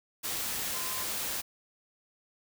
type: tone in noise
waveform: sine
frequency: 1034 Hz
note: C6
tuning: 21 cents flat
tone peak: -42 dBFS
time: 0.73-1.05 s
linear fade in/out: 20 ms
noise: white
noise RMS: -34 dBFS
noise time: 0.23-1.42 s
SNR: -11 dB
effects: none